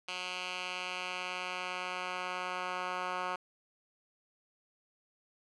10% pulse tone with band-pass filter sweep, 181.9 Hz, F#3, 29 cents flat, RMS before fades -38 dBFS, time 0.08-3.36 s, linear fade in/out 5 ms, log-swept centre 3000 to 1400 Hz, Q 1.5, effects resampled to 24000 Hz + 10-bit

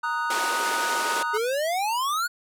triangle chord, D# minor, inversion second, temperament equal, 932.3 / 1244.5 / 1480 Hz, A#5 / D#6 / F#6, 0 / 0 / 0 cents, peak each -27 dBFS, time 0.03-1.38 s, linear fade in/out 10 ms
pink band-pass noise, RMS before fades -30 dBFS, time 0.3-1.23 s, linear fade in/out 5 ms, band 340 to 11000 Hz, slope 24 dB/octave
square exponential sweep, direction up, 412.1 to 1480 Hz, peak -24 dBFS, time 1.33-2.28 s, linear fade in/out 20 ms
effects none

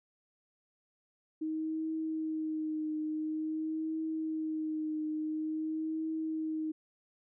sine tone with vibrato, 313.4 Hz, D#4, 13 cents sharp, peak -32 dBFS, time 1.41-6.72 s, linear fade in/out 10 ms, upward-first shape triangle, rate 0.48 Hz, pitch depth 30 cents each way, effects none

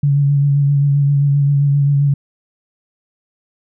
sine tone with vibrato, 141.8 Hz, C#3, 40 cents sharp, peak -10 dBFS, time 0.03-2.14 s, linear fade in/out 5 ms, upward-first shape sine, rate 7.6 Hz, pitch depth 25 cents each way, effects none

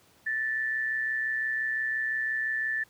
sine tone pair together, 1760 / 1885.8 Hz, A6 / A#6, 0 / +20 cents, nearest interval minor second, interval 120 cents, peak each -27 / -38 dBFS, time 0.26-2.84 s, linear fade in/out 10 ms, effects pink hiss -61 dBFS RMS until 2.89 s + high-pass 80 Hz 12 dB/octave

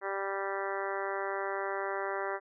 harmonic tone, 196 Hz, G3, in tune, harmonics 2 / 3 / 4 / 5 / 6 / 7 / 8 / 9 / 10, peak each -37 / -39 / -40 / -41 / -42 / -42 / -43 / -44 / -44 dBFS, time 0.01-2.4 s, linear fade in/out 50 ms, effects none

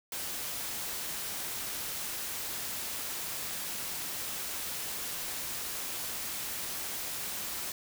white noise, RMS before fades -37 dBFS, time 0.12-7.72 s, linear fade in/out 2 ms, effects none

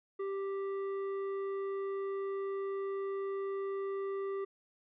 sine tone with hard clipping, 392 Hz, G4, in tune, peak -36 dBFS, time 0.19-4.45 s, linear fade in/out 10 ms, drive 8 dB, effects resampled to 8000 Hz

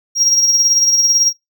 triangle tone with tremolo, 5620 Hz, F8, 10 cents sharp, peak -7 dBFS, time 0.15-1.33 s, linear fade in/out 50 ms, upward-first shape sine, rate 18 Hz, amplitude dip 45%, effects noise-tail reverb RT60 0.2 s tail -23 dB re dry

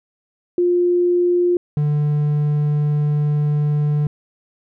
sine / triangle tone pair in turn, 353 / 148.13 Hz, F4 / D3, +19 / +15 cents, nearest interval octave + minor third, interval 1504 cents, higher first, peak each -13 dBFS, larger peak neither, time 0.58-1.57 / 1.77-4.07 s, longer second, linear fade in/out 2 ms, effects none

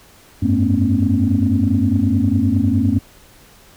sine tone cluster, 92.5 / 102.3 / 222.2 / 250.1 / 274.8 Hz, F#2 / G#2 / A3 / B3 / C#4, 0 / -26 / +17 / +22 / -15 cents, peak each -19 dBFS, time 0.42-2.99 s, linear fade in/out 10 ms, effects tanh soft clip ceiling -3 dBFS + pink hiss -47 dBFS RMS until 3.76 s

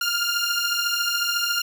15% pulse beating tone pair, 1396.9 / 1410.9 Hz, F6 / F6, 0 / +17 cents, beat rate 14 Hz, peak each -18 dBFS, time 0.01-1.62 s, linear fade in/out 5 ms, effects none

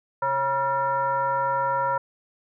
sine tone with frequency modulation, 960 Hz, B5, 49 cents flat, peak -21 dBFS, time 0.22-1.98 s, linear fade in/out 5 ms, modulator 414 Hz, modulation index 0.97, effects none

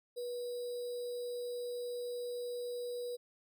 sine tone with sample-and-hold, 486.6 Hz, B4, 26 cents flat, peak -37 dBFS, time 0.16-3.17 s, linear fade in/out 20 ms, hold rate 4410 Hz, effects none

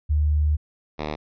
sine / 5% pulse tone pair in turn, 75.1 / 75.97 Hz, D2 / D#2, +39 / -41 cents, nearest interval unison, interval 20 cents, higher second, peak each -17 / -16 dBFS, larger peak second, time 0.09-0.57 / 0.98-1.16 s, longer first, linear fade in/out 20 ms, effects resampled to 11025 Hz

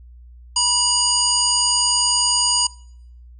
harmonic tone, 970 Hz, B5, 31 cents flat, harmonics 1 / 3 / 5 / 7 / 9, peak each -24 / -25 / -19 / -21 / -23 dBFS, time 0.56-2.67 s, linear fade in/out 5 ms, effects noise-tail reverb RT60 0.7 s tail -24 dB re dry + added 60 Hz sine -40 dBFS peak until 3.39 s

